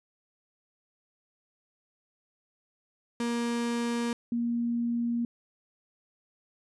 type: tone pair in turn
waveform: 35% pulse / sine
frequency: 236.1 / 236.1 Hz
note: A#3 / A#3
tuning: +22 / +22 cents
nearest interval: unison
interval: 0 cents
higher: neither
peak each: -26 dBFS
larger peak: neither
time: 3.2-4.13 / 4.32-5.25 s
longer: neither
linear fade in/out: 2 ms
effects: resampled to 24000 Hz